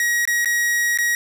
45% pulse tone with dropouts, 1900 Hz, A#6, 33 cents sharp, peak -17 dBFS, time 0-1.15 s, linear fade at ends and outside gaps 1 ms, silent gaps 0.253-0.275 / 0.447-0.457 / 0.975-0.986 s, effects none

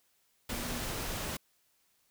sine tone in noise, 240 Hz, B3, 49 cents flat, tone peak -42 dBFS, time 0.5-0.81 s, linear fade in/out 5 ms, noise pink, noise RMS -37 dBFS, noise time 0.49-1.37 s, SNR -8 dB, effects white hiss -72 dBFS RMS until 2.1 s

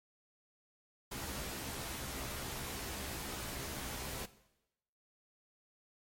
pink noise with comb filter, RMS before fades -42 dBFS, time 1.11-4.26 s, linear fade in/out 10 ms, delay 15 ms, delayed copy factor +0.65, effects noise-tail reverb RT60 0.9 s tail -17 dB re dry + MP3 64 kbps

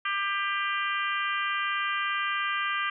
harmonic tone with a mistuned harmonic, 397.4 Hz, G4, 24 cents sharp, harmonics 3 / 4 / 5 / 6 / 7 / 8, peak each -30 / -32 / -34 / -36 / -37 / -38 dBFS, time 0.05-2.9 s, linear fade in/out 5 ms, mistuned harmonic 8, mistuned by -35 cents, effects none

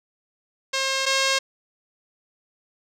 5% pulse tone pair in turn, 535 / 537.4 Hz, C5 / C5, +38 / +46 cents, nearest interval unison, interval 8 cents, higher second, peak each -10 / -7 dBFS, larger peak second, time 0.73-1.06 / 1.06-1.39 s, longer neither, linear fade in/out 10 ms, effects low-pass 8000 Hz 12 dB/octave

